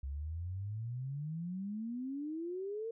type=exponential sweep; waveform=sine; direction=up; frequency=66.1 to 464.7 Hz; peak=-37 dBFS; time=0.03-2.91 s; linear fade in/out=5 ms; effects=none